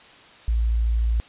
sine tone, 56.8 Hz, A#1, 44 cents flat, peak -18 dBFS, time 0.48-1.2 s, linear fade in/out 0 ms, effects white hiss -48 dBFS RMS until 1.28 s + resampled to 8000 Hz

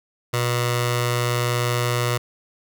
15% pulse tone with notch filter, 121.1 Hz, B2, 34 cents flat, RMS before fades -22 dBFS, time 0.33-2.18 s, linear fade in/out 10 ms, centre 260 Hz, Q 0.62, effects none

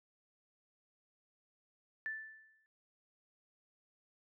sine tone with exponential decay, 1760 Hz, A6, in tune, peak -35 dBFS, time 2.06-2.66 s, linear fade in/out 0 ms, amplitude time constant 130 ms, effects none

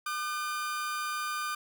40% pulse tone pair together, 1207 / 1520.7 Hz, D6 / F#6, +47 / +47 cents, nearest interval major third, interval 400 cents, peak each -32 / -37 dBFS, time 0.06-1.55 s, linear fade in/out 5 ms, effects none

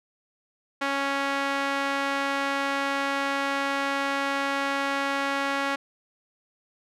sawtooth tone with band-pass filter, 277.2 Hz, C#4, in tune, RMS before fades -27 dBFS, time 0.81-5.76 s, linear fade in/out 10 ms, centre 1600 Hz, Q 0.9, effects none

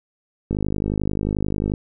click train, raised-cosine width 3 ms, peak -10 dBFS, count 64, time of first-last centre 0.51-1.738 s, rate 51.3 Hz, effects none

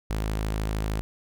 sawtooth tone, 53.2 Hz, G#1, 42 cents sharp, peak -22 dBFS, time 0.1-1.01 s, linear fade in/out 0 ms, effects none

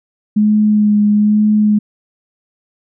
sine tone with vibrato, 210.1 Hz, G#3, 20 cents sharp, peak -8 dBFS, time 0.36-1.79 s, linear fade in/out 10 ms, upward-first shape sine, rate 1.1 Hz, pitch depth 18 cents each way, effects none

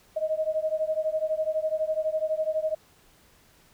sine beating tone pair, 622.3 / 634.3 Hz, D#5 / D#5, 0 / +33 cents, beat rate 12 Hz, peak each -27 / -28 dBFS, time 0.16-2.75 s, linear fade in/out 10 ms, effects pink hiss -59 dBFS RMS until 3.73 s

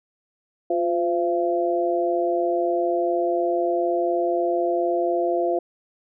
sine tone cluster, 351.1 / 514 / 681 Hz, F4 / C5 / F5, +9 / -31 / -44 cents, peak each -23 / -26 / -23 dBFS, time 0.7-5.59 s, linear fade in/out 5 ms, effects none

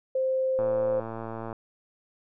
sine tone, 523.3 Hz, C5, in tune, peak -23 dBFS, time 0.15-1 s, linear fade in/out 5 ms
click train, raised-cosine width 1 ms, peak -22 dBFS, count 107, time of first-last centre 0.59-1.528 s, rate 113 Hz
effects none

